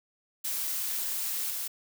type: noise with level steps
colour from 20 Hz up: blue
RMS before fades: -32 / -34 dBFS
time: 0.44-1.68 s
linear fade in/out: 10 ms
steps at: 1.5 s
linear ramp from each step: 5 ms
effects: none